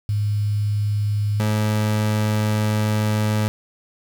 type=tone pair in turn; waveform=sine / 30% pulse; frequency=103.83 / 106.87 Hz; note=G#2 / A2; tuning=0 / -50 cents; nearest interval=unison; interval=50 cents; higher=second; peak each=-18 / -15 dBFS; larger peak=second; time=0.09-1.4 / 1.4-3.48 s; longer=second; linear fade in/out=0 ms; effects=7-bit